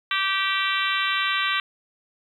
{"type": "harmonic tone", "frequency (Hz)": 388.5, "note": "G4", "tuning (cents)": -16, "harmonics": [3, 4, 5, 6, 7, 8, 9, 10], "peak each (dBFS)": [-27, -28, -29, -30, -30, -31, -32, -32], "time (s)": [0.11, 1.6], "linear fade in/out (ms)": 2, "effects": ["9-bit"]}